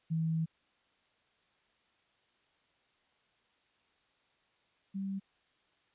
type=tone pair in turn; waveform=sine; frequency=161.7 / 194.7 Hz; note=E3 / G3; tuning=-33 / -12 cents; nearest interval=minor third; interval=321 cents; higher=second; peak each=-29 / -34 dBFS; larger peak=first; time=0.1-0.46 / 4.94-5.2 s; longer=first; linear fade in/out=20 ms; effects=white hiss -72 dBFS RMS until 5.94 s + resampled to 8000 Hz